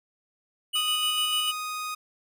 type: tone with tremolo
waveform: square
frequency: 2955 Hz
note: F#7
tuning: 3 cents flat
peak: -24 dBFS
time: 0.73-1.52 s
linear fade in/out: 20 ms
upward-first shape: square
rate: 6.7 Hz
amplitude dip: 30%
type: tone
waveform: sawtooth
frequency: 1244.5 Hz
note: D#6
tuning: in tune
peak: -27 dBFS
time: 0.75-1.95 s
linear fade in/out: 10 ms
effects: none